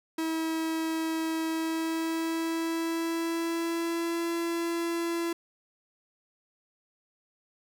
45% pulse tone with pitch glide, 322.7 to 337.4 Hz, E4 to E4, -37 to +40 cents, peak -28 dBFS, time 0.18-5.33 s, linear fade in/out 5 ms, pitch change +77 cents, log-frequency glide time 1.47-4.3 s, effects none

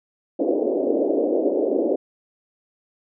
pink band-pass noise, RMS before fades -21 dBFS, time 0.39-1.96 s, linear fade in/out 10 ms, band 280 to 600 Hz, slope 48 dB/octave, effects none

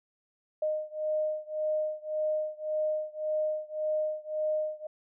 sine beating tone pair, 615 / 616.8 Hz, D#5 / D#5, -20 / -15 cents, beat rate 1.8 Hz, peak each -31 / -32 dBFS, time 0.62-4.87 s, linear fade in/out 5 ms, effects none

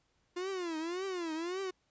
45% pulse tone with vibrato, 349.2 Hz, F4, in tune, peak -35 dBFS, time 0.36-1.71 s, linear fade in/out 10 ms, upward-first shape triangle, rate 1.8 Hz, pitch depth 210 cents each way, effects pink hiss -75 dBFS RMS until 1.9 s + resampled to 16000 Hz

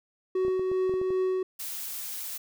triangle tone with tremolo, 373.3 Hz, F#4, 15 cents sharp, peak -21 dBFS, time 0.35-1.43 s, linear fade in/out 5 ms, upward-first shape triangle, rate 2.6 Hz, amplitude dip 30%
clicks, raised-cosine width 2 ms, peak -27 dBFS, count 8, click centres 0.45 / 0.482 / 0.595 / 0.716 / 0.895 / 0.939 / 1.015 / 1.105 s
blue noise, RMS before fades -36 dBFS, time 1.59-2.38 s, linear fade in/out 10 ms
effects none

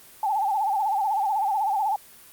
sine tone with vibrato, 824 Hz, G#5, 14 cents flat, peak -21 dBFS, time 0.23-1.96 s, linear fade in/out 2 ms, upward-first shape sine, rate 16 Hz, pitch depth 120 cents each way, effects white hiss -49 dBFS RMS until 2.32 s + Opus 32 kbps

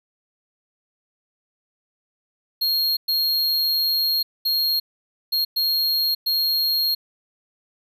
square tone bursts at uneven times, 4253 Hz, C8, 27 cents sharp, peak -19 dBFS, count 6, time 2.61-2.97 / 3.08-4.23 / 4.45-4.8 / 5.32-5.45 / 5.56-6.15 / 6.26-6.95 s, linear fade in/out 10 ms, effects none

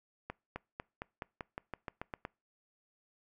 accelerating click train, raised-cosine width 0.5 ms, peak -24 dBFS, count 12, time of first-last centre 0.3-2.251 s, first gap 260 ms, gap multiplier 0.92, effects noise-tail reverb RT60 0.3 s tail -25 dB re dry

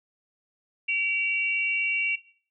sine tone pair together, 2300 / 2748 Hz, D7 / F7, -37 / -29 cents, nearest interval minor third, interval 308 cents, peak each -27 / -25 dBFS, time 0.88-2.16 s, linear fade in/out 10 ms, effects noise-tail reverb RT60 0.5 s tail -18 dB re dry

